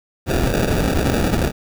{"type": "noise with sample-and-hold", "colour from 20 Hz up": "pink", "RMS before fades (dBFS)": -18, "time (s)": [0.26, 1.52], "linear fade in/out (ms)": 50, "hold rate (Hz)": 1050, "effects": []}